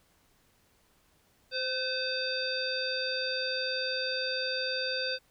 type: harmonic tone with a mistuned harmonic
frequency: 519 Hz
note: C5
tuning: 14 cents flat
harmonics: 1 / 3 / 5 / 7 / 9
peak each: -35 / -36 / -39 / -38 / -34 dBFS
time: 1.51-5.19 s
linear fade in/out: 50 ms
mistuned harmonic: 3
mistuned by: -27 cents
effects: pink hiss -67 dBFS RMS until 5.3 s